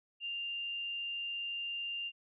sine tone with frequency modulation, 2794 Hz, F7, in tune, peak -36 dBFS, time 0.2-2.12 s, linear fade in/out 50 ms, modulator 77.6 Hz, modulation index 0.31, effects none

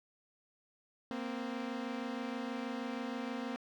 sawtooth tone pair together, 233.7 / 260 Hz, A#3 / C4, +5 / -11 cents, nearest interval major second, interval 184 cents, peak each -36 / -36 dBFS, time 1.11-3.56 s, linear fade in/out 0 ms, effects low-pass 4000 Hz 12 dB/octave + 12-bit

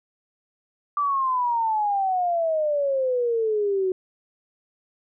sine exponential sweep, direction down, 1176 to 367.9 Hz, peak -20 dBFS, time 0.97-3.92 s, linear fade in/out 2 ms, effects none

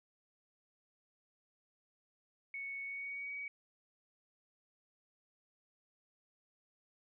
sine tone with pitch glide, 2217 to 2262 Hz, C#7 to C#7, 0 to +34 cents, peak -40 dBFS, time 2.54-3.48 s, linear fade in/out 2 ms, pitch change +34 cents, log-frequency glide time 2.83-3.33 s, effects none

